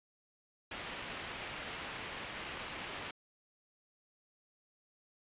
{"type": "low-pass noise", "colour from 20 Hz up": "white", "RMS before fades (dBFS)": -44, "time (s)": [0.71, 3.11], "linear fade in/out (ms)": 5, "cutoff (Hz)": 3200, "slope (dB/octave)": 24, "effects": ["resampled to 8000 Hz"]}